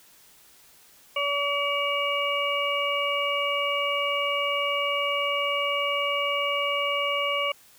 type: harmonic tone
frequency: 570 Hz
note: C#5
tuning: 48 cents sharp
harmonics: 1 / 2 / 4 / 5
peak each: -29 / -29 / -29 / -29 dBFS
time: 1.16-7.52 s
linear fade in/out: 5 ms
effects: white hiss -55 dBFS RMS until 7.78 s